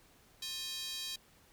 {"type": "tone with high-pass filter", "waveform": "square", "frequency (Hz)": 355, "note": "F4", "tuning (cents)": 28, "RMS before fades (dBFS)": -41, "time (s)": [0.42, 1.16], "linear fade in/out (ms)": 5, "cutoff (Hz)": 3800, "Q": 2.7, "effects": ["pink hiss -64 dBFS RMS until 1.52 s"]}